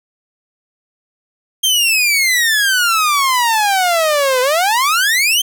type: exponential two-way sweep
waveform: sawtooth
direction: down then up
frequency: 3200 to 496.2 to 3200 Hz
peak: -8 dBFS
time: 1.63-5.42 s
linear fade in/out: 10 ms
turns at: 4.41 s
effects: none